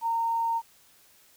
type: tone with quantisation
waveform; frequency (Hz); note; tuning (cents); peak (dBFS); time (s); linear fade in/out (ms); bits
sine; 919; A#5; -25; -24; 0.01-0.62; 50; 9
effects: white hiss -59 dBFS RMS until 1.36 s